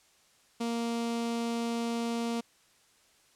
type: tone with notch filter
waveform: sawtooth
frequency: 233.1 Hz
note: A#3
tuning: in tune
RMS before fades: -32 dBFS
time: 0.6-2.41 s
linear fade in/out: 10 ms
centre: 1700 Hz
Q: 1.9
effects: white hiss -64 dBFS RMS until 3.35 s + low-pass 9000 Hz 12 dB/octave